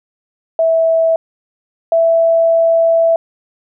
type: tone pair in turn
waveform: sine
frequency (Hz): 654 / 661.6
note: E5 / E5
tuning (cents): -14 / +6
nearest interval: unison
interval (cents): 20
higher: second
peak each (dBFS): -9 / -8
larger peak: second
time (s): 0.59-1.16 / 1.92-3.16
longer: second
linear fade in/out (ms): 2
effects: none